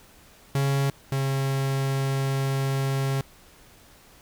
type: tone pair in turn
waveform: 45% pulse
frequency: 138.2 / 135.75 Hz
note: C#3 / C#3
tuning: -5 / -36 cents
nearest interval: unison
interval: 31 cents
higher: first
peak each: -21 / -23 dBFS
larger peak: first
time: 0.55-0.9 / 1.12-3.21 s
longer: second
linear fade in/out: 2 ms
effects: pink hiss -53 dBFS RMS until 4.21 s